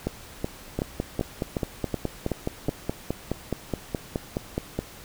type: two click trains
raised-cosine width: 2 ms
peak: -12 / -12 dBFS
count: 20 / 8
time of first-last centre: 0.79-4.79 / 0.07-2.692 s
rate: 4.75 / 2.67 Hz
effects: pink hiss -45 dBFS RMS until 5.04 s